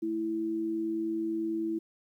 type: tone pair together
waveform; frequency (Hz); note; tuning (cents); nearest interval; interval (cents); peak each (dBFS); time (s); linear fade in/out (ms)
sine; 220.4 / 329.6; A3 / E4; +3 / 0; perfect fifth; 697; -39 / -29; 0.02-1.79; 10
effects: 11-bit